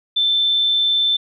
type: tone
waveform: sine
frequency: 3541 Hz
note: A7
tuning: 10 cents sharp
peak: -14 dBFS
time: 0.16-1.17 s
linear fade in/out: 10 ms
effects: none